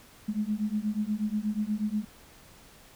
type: beating tone pair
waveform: sine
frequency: 207.5 / 215.8 Hz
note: G#3 / A3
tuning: -1 / -33 cents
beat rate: 8.3 Hz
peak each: -30 dBFS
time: 0.28-2.05 s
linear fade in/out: 10 ms
effects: pink hiss -54 dBFS RMS until 2.95 s